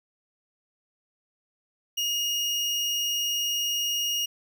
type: tone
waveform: 30% pulse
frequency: 2860 Hz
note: F7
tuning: 41 cents sharp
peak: -22 dBFS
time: 1.97-4.26 s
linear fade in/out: 10 ms
effects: none